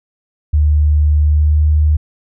sine tone with pitch glide, 75 to 76.09 Hz, D2 to D#2, +37 to -38 cents, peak -8 dBFS, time 0.53-1.97 s, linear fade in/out 10 ms, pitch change +25 cents, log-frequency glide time 1.23-1.64 s, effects none

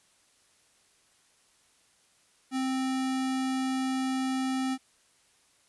square tone, 262 Hz, C4, 2 cents sharp, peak -28 dBFS, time 2.51-4.78 s, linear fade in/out 50 ms, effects white hiss -65 dBFS RMS until 5.68 s + resampled to 24000 Hz

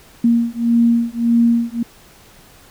sine beating tone pair, 233.1 / 234.8 Hz, A#3 / A#3, 0 / +13 cents, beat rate 1.7 Hz, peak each -15 dBFS, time 0.24-1.83 s, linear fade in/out 5 ms, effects pink hiss -46 dBFS RMS until 2.7 s

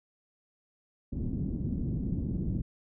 white low-pass noise, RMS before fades -32 dBFS, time 1.12-2.62 s, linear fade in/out 10 ms, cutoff 240 Hz, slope 24 dB/octave, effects none

